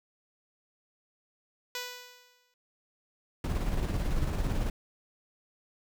5% pulse tone with exponential decay, 493.9 Hz, B4, in tune, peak -21 dBFS, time 1.75-2.54 s, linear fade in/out 1 ms, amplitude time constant 170 ms
brown noise with tremolo, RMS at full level -28 dBFS, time 3.44-4.7 s, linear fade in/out 2 ms, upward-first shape square, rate 18 Hz, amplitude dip 35%
effects none

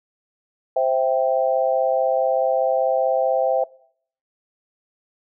sine chord, C major, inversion none, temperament equal, 523.3 / 659.3 / 784 Hz, C5 / E5 / G5, 0 / 0 / 0 cents, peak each -20 / -20 / -23 dBFS, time 0.76-3.64 s, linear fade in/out 5 ms, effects noise-tail reverb RT60 0.6 s tail -22 dB re dry

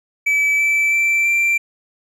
triangle tone with pitch steps, 2300 / 2319 / 2338 / 2356 Hz, D7 / D7 / D7 / D7, -37 / -22 / -8 / +5 cents, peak -12 dBFS, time 0.26-1.58 s, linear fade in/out 10 ms, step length 330 ms, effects none

